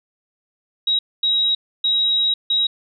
sine tone bursts at uneven times, 3827 Hz, A#7, 45 cents sharp, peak -15 dBFS, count 4, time 0.87-0.99 / 1.23-1.55 / 1.84-2.34 / 2.5-2.67 s, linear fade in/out 5 ms, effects none

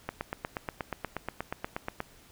click train, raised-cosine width 0.5 ms, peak -17 dBFS, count 17, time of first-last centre 0.09-2.004 s, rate 8.36 Hz, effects pink hiss -57 dBFS RMS until 2.31 s

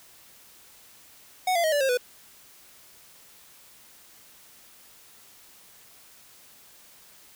square tone with pitch steps, 740 / 682.5 / 629.5 / 580.6 / 535.5 / 493.9 Hz, F#5 / F5 / D#5 / D5 / C5 / B4, 0 / -40 / +20 / -20 / +40 / 0 cents, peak -22 dBFS, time 1.47-1.974 s, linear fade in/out 5 ms, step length 84 ms, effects white hiss -53 dBFS RMS until 7.35 s

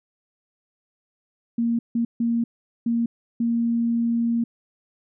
sine tone bursts at uneven times, 233.2 Hz, A#3, 1 cent sharp, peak -19 dBFS, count 5, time 1.58-1.79 / 1.95-2.05 / 2.2-2.44 / 2.86-3.06 / 3.4-4.44 s, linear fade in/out 5 ms, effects none

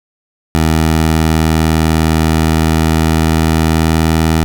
15% pulse tone with pitch glide, 79.7 to 80.39 Hz, D#2 to E2, +42 to -43 cents, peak -3 dBFS, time 0.55-4.44 s, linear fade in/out 0 ms, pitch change +15 cents, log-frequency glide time 1.95-4.25 s, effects none

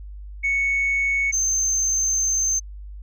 sine tone pair in turn, 2217 / 6271 Hz, C#7 / G8, 0 / 0 cents, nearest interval octave + tritone, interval 1800 cents, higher second, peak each -17 dBFS, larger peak neither, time 0.43-1.32 / 1.32-2.6 s, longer second, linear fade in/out 20 ms, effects tanh soft clip ceiling -16 dBFS + added 50 Hz sine -34 dBFS peak until 3.02 s

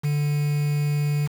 triangle tone with quantisation, 146.83 Hz, D3, in tune, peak -18 dBFS, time 0.03-1.28 s, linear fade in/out 20 ms, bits 6, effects none

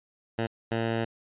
10% pulse tone bursts at uneven times, 114.1 Hz, A#2, 37 cents flat, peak -18 dBFS, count 2, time 0.38-0.47 / 0.71-1.05 s, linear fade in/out 10 ms, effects resampled to 8000 Hz

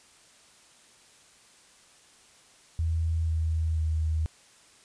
sine tone with pitch steps, 81.6 / 80.34 / 79.09 Hz, E2 / E2 / D#2, -17 / -44 / +29 cents, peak -24 dBFS, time 2.79-4.26 s, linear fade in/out 0 ms, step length 490 ms, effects white hiss -57 dBFS RMS until 4.84 s + resampled to 22050 Hz

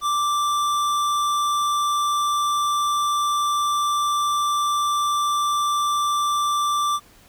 sine tone with tanh clipping, 1174.7 Hz, D6, in tune, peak -21 dBFS, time 0.01-7 s, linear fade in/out 50 ms, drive 18 dB, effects pink hiss -52 dBFS RMS until 7.28 s

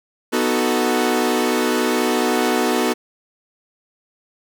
sawtooth chord, B dominant seventh, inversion none, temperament equal, 246.9 / 311.1 / 370 / 440 Hz, B3 / D#4 / F#4 / A4, 0 / 0 / 0 / 0 cents, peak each -17 / -20 / -18 / -19 dBFS, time 0.32-2.94 s, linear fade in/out 20 ms, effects none

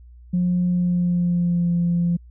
sine tone with pitch glide, 178.4 to 172.52 Hz, F3 to F3, +37 to -21 cents, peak -16 dBFS, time 0.33-2.17 s, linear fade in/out 10 ms, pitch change -58 cents, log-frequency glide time 0.66-1.72 s, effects tanh soft clip ceiling -13 dBFS + added 60 Hz sine -42 dBFS peak until 2.3 s

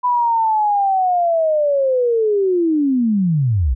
sine linear sweep, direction down, 997 to 54 Hz, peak -13 dBFS, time 0.03-3.75 s, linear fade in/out 20 ms, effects none

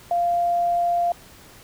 sine tone, 695 Hz, F5, 9 cents flat, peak -18 dBFS, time 0.11-1.12 s, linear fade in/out 2 ms, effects pink hiss -47 dBFS RMS until 1.63 s

